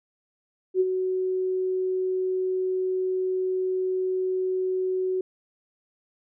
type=tone with ADSR envelope; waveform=sine; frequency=372.4 Hz; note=F#4; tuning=11 cents sharp; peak=-16 dBFS; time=0.74-5.21 s; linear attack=63 ms; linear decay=36 ms; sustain=-7 dB; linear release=3 ms; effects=none